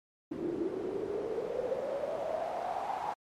pink noise with band-pass filter sweep, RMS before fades -35 dBFS, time 0.31-3.14 s, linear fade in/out 10 ms, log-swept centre 320 to 850 Hz, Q 8.4, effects MP3 64 kbps

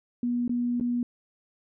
sine tone with dropouts, 242.1 Hz, B3, 34 cents flat, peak -24 dBFS, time 0.23-1.03 s, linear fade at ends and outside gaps 2 ms, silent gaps 0.479-0.494 / 0.799-0.809 s, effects none

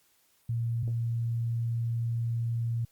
sine tone pair in turn, 116.54 / 116.54 Hz, A#2 / A#2, 0 / 0 cents, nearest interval unison, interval 0 cents, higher neither, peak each -27 dBFS, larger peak neither, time 0.49-0.83 / 0.83-2.85 s, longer second, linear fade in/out 5 ms, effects white hiss -67 dBFS RMS until 2.91 s + Opus 48 kbps

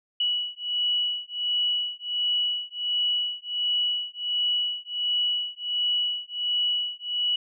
sine beating tone pair, 2937 / 2938.4 Hz, F#7 / F#7, -13 / -13 cents, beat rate 1.4 Hz, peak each -27 / -27 dBFS, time 0.2-7.36 s, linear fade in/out 5 ms, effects none

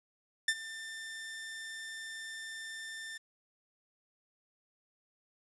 sawtooth tone with ADSR envelope, 1789 Hz, A6, 28 cents sharp, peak -21 dBFS, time 0.48-3.18 s, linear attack 4 ms, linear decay 54 ms, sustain -17 dB, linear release 11 ms, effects resampled to 24000 Hz + 10-bit

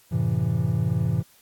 triangle chord, F# half-diminished seventh, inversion none, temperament just, 92.5 / 111 / 133.2 / 166.5 Hz, F#2 / A2 / C3 / E3, 0 / +16 / +31 / +18 cents, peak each -28 / -23 / -24 / -24 dBFS, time 0.11-1.23 s, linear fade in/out 20 ms, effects white hiss -57 dBFS RMS until 1.41 s + AAC 64 kbps

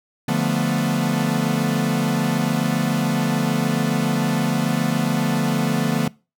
45% pulse chord, B half-diminished seventh, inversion first, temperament equal, 146.83 / 174.61 / 220 / 246.9 Hz, D3 / F3 / A3 / B3, 0 / 0 / 0 / 0 cents, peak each -24 dBFS, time 0.28-6.08 s, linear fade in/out 5 ms, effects noise-tail reverb RT60 0.3 s tail -23 dB re dry

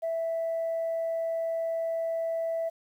sine tone, 659 Hz, E5, 1 cent flat, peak -26 dBFS, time 0.02-2.7 s, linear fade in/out 20 ms, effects tanh soft clip ceiling -24 dBFS + 10-bit

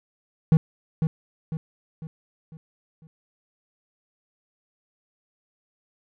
triangle tone with echo, 160 Hz, D#3, 49 cents sharp, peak -10 dBFS, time 0.52-0.57 s, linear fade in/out 0 ms, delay 500 ms, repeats 5, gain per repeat -7 dB, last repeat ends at 3.07 s, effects none

